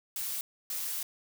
blue noise bursts at uneven times, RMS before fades -35 dBFS, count 2, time 0.16-0.41 / 0.7-1.03 s, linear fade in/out 2 ms, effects none

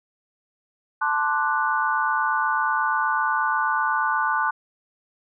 sine chord, D dominant seventh, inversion second, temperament equal, 880 / 1046.5 / 1174.7 / 1480 Hz, A5 / C6 / D6 / F#6, 0 / 0 / 0 / 0 cents, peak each -25 / -27 / -26 / -24 dBFS, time 1.01-4.51 s, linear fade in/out 10 ms, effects none

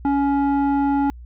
square tone with low-pass filter, 280.1 Hz, C#4, 18 cents sharp, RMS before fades -19 dBFS, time 0.05-1.1 s, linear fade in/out 0 ms, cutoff 940 Hz, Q 1.8, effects added 60 Hz sine -36 dBFS peak until 1.25 s

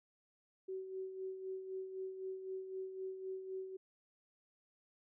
sine tone with tremolo, 378.6 Hz, F#4, 40 cents sharp, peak -39 dBFS, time 0.68-3.77 s, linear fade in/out 10 ms, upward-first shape sine, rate 3.9 Hz, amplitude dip 55%, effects none

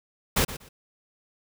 pink noise with echo, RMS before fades -22 dBFS, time 0.36-0.45 s, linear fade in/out 10 ms, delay 120 ms, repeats 2, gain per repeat -14 dB, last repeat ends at 0.69 s, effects none

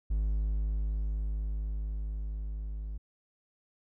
triangle tone with level ramp, 52.1 Hz, G#1, 6 cents sharp, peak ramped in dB -24 to -33 dBFS, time 0.1-2.98 s, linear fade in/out 10 ms, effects none

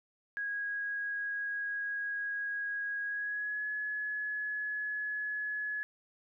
sine tone with pitch glide, 1649 to 1697.3 Hz, G#6 to G#6, -13 to +37 cents, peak -33 dBFS, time 0.37-5.83 s, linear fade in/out 0 ms, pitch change +50 cents, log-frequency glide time 3.04-3.66 s, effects none

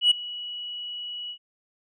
sine tone with ADSR envelope, 2930 Hz, F#7, 18 cents flat, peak -11 dBFS, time 0.01-1.38 s, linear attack 100 ms, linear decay 8 ms, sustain -21 dB, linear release 78 ms, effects tanh soft clip ceiling -12 dBFS

